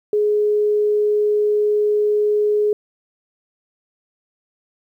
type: tone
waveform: sine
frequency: 419.1 Hz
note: G#4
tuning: 16 cents sharp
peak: -14 dBFS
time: 0.13-2.73 s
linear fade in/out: 2 ms
effects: 9-bit